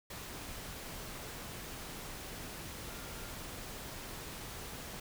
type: tone in noise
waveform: sine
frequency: 1396.9 Hz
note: F6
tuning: in tune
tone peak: -56 dBFS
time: 2.88-3.36 s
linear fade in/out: 5 ms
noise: pink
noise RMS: -45 dBFS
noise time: 0.1-5 s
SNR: -14 dB
effects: none